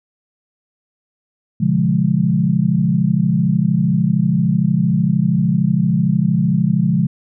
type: chord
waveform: sine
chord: B diminished seventh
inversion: none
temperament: equal with one note detuned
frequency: 123.47 / 143.48 / 174.61 / 207.7 Hz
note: B2 / D3 / F3 / Ab3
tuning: 0 / -40 / 0 / 0 cents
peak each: -22 / -18 / -16 / -18 dBFS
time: 1.6-7.07 s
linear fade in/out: 10 ms
effects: none